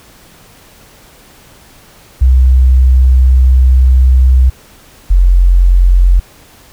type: tone pair in turn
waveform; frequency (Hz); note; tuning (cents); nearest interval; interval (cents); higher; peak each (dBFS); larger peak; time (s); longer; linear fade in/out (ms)
sine; 64 / 44.67; C2 / F1; -38 / +40; tritone; 622; first; -3; neither; 2.21-4.5 / 5.1-6.2; first; 10
effects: pink hiss -41 dBFS RMS until 6.72 s